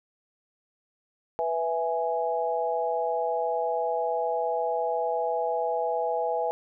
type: chord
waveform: sine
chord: E major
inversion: second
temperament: equal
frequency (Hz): 493.9 / 659.3 / 830.6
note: B4 / E5 / G#5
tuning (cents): 0 / 0 / 0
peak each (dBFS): -29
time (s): 1.39-6.51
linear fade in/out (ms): 0
effects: none